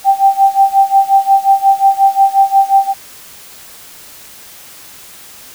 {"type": "tone with tremolo", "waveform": "sine", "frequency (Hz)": 784, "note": "G5", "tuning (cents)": 0, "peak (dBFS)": -3, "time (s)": [0.04, 2.94], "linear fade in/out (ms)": 50, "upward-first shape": "sine", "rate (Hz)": 5.6, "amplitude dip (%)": 90, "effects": ["white hiss -36 dBFS RMS until 5.54 s"]}